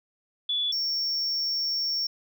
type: tone pair in turn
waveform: sine / triangle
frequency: 3438 / 5476 Hz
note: A7 / F8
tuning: -41 / -35 cents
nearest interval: minor sixth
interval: 806 cents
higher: second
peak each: -24 dBFS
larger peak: neither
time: 0.49-0.72 / 0.72-2.07 s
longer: second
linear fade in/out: 5 ms
effects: none